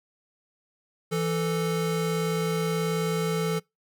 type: tone pair together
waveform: square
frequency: 166.2 / 440 Hz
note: E3 / A4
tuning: +15 / 0 cents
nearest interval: octave + perfect fourth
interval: 1685 cents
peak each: -28 dBFS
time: 1.11-3.6 s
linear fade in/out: 20 ms
effects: noise-tail reverb RT60 0.2 s tail -25 dB re dry